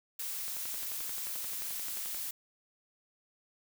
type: noise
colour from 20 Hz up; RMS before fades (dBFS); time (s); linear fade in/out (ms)
blue; -38; 0.19-2.31; 5
type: click train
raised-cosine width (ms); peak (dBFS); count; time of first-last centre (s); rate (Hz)
0.3; -30; 20; 0.48-2.147; 11.4
effects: none